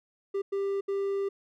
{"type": "tone bursts at uneven times", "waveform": "triangle", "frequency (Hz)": 395.4, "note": "G4", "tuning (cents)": 15, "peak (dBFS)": -25, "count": 3, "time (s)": [[0.34, 0.42], [0.52, 0.81], [0.88, 1.29]], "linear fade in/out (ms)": 10, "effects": []}